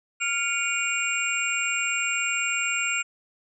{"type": "tone cluster", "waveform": "sine", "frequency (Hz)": [1392, 2246, 2426, 2787, 7490], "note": ["F6", "C#7", "D#7", "F7", "A#8"], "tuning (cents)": [-6, 22, -44, -4, 7], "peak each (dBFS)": -30, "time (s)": [0.2, 3.03], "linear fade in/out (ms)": 20, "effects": []}